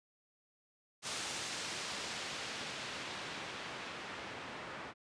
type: noise with low-pass filter sweep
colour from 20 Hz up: white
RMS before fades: -43 dBFS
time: 1.02-4.94 s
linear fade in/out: 50 ms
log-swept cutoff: 7200 to 1700 Hz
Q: 0.74
effects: high-pass 100 Hz 12 dB/octave + resampled to 22050 Hz